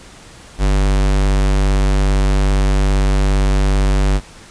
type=tone; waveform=square; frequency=48.79 Hz; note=G1; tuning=7 cents flat; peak=-12 dBFS; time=0.58-4.21 s; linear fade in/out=50 ms; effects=pink hiss -40 dBFS RMS until 4.5 s + resampled to 22050 Hz